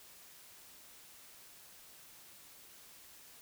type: silence
effects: white hiss -57 dBFS RMS until 3.41 s